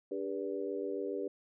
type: harmonic tone with a mistuned harmonic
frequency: 97 Hz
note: G2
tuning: 18 cents flat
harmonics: 3 / 4 / 5 / 6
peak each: -41 / -37 / -39 / -46 dBFS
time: 0.11-1.28 s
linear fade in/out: 5 ms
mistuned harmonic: 4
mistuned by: +43 cents
effects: none